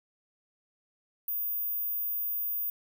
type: tone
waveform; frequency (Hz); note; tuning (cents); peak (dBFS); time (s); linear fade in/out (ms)
sine; 14910; A#9; -1; -29; 1.28-2.7; 2
effects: none